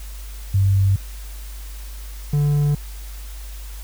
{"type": "tone pair in turn", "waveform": ["sine", "triangle"], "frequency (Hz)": [97.4, 145.94], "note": ["G2", "D3"], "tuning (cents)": [-11, -11], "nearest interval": "perfect fifth", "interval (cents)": 700, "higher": "second", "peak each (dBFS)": -13, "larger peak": "neither", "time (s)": [[0.54, 0.96], [2.33, 2.75]], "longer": "neither", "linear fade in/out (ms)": 5, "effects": ["added 50 Hz sine -31 dBFS peak until 3.83 s", "white hiss -43 dBFS RMS until 3.83 s"]}